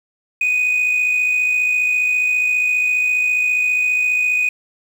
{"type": "tone with amplitude modulation", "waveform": "sine", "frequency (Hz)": 2489, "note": "D#7", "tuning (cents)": 0, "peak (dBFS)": -10, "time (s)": [0.41, 4.49], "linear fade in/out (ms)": 5, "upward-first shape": "sine", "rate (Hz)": 54.8, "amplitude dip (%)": 50, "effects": ["tanh soft clip ceiling -12 dBFS", "7-bit"]}